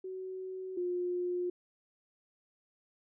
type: tone pair in turn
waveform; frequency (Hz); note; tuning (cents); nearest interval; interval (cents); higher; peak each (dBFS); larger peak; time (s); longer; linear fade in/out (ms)
sine; 374.7 / 356.6; F#4 / F4; +22 / +36; minor second; 86; first; -38 / -31; second; 0.04-0.77 / 0.77-1.5; neither; 5
effects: none